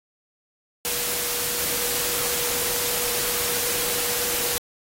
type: tone in noise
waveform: sine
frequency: 482.4 Hz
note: B4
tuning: 41 cents flat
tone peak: -34 dBFS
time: 0.85-4.58 s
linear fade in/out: 0 ms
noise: white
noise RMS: -25 dBFS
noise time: 0.85-4.58 s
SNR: -12 dB
effects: AAC 48 kbps